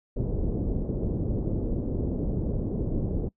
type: low-pass noise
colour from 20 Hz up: pink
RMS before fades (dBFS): -28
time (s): 0.16-3.29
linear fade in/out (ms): 10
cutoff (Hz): 450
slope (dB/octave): 24
effects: noise-tail reverb RT60 0.1 s tail -23 dB re dry